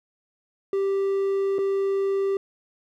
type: tone with dropouts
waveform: triangle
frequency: 392 Hz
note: G4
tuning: in tune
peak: -19 dBFS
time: 0.73-2.37 s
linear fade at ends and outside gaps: 2 ms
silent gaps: 1.584-1.588 s
effects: none